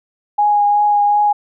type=tone with vibrato; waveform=sine; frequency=826 Hz; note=G#5; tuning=10 cents flat; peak=-10 dBFS; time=0.38-1.33 s; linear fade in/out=10 ms; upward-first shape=triangle; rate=2.7 Hz; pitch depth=16 cents each way; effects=none